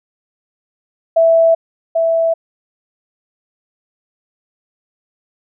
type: tone with echo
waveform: sine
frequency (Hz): 659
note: E5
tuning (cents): -1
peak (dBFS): -7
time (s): 1.16-1.55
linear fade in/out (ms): 10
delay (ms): 790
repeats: 1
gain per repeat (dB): -4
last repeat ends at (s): 2.34
effects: none